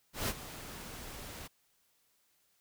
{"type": "noise with ADSR envelope", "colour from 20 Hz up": "pink", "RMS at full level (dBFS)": -32, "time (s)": [0.13, 1.48], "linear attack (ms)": 150, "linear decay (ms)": 50, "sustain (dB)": -14, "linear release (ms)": 16, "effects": ["white hiss -73 dBFS RMS until 2.6 s"]}